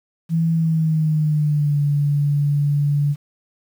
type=tone with pitch glide; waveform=sine; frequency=164.2 to 144.61 Hz; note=E3 to D3; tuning=-6 to -26 cents; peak=-15 dBFS; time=0.29-3.16 s; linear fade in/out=50 ms; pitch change=-220 cents; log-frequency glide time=0.53-1.8 s; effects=8-bit